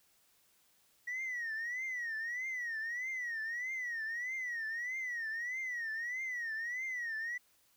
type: tone with vibrato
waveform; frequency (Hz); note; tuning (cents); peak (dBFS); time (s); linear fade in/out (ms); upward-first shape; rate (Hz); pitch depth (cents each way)
sine; 1921; B6; -48; -34; 1.07-7.38; 10; triangle; 1.6; 170
effects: tanh soft clip ceiling -34 dBFS + white hiss -70 dBFS RMS until 7.76 s